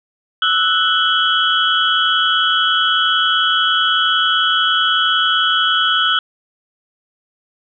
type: tone cluster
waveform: sine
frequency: 1312 / 1483 / 3033 / 3312 Hz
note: E6 / F#6 / F#7 / G#7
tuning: -9 / +4 / +42 / -5 cents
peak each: -18 dBFS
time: 0.42-6.19 s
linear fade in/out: 2 ms
effects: none